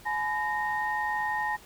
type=tone cluster; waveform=sine; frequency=848 / 1000 / 1850 Hz; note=G#5 / B5 / A#6; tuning=+36 / +21 / -14 cents; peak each=-29 / -35 / -30 dBFS; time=0.05-1.57 s; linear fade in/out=20 ms; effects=tanh soft clip ceiling -18 dBFS + pink hiss -52 dBFS RMS until 1.65 s